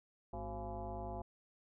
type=tone with frequency modulation; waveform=sine; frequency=370 Hz; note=F#4; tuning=in tune; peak=-40 dBFS; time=0.33-1.22 s; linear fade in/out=5 ms; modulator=158 Hz; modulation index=3.2; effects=none